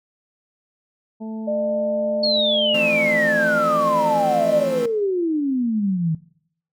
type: harmonic tone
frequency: 220 Hz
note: A3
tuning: in tune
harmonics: 1 / 2 / 3 / 4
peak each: -28 / -38 / -40 / -43 dBFS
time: 1.2-3.6 s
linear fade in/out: 20 ms
type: tone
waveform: sine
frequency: 603 Hz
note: D5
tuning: 46 cents sharp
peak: -20 dBFS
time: 1.47-4.64 s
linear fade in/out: 10 ms
type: exponential sweep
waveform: sine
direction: down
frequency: 4394 to 155.3 Hz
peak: -18 dBFS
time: 2.23-6.15 s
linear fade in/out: 5 ms
type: chord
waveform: 30% pulse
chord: F major seventh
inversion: third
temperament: equal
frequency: 164.81 / 174.61 / 220 / 261.6 Hz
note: E3 / F3 / A3 / C4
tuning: 0 / 0 / 0 / 0 cents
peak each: -31 / -32 / -28 / -27 dBFS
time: 2.74-4.86 s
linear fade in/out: 5 ms
effects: noise-tail reverb RT60 0.6 s tail -18 dB re dry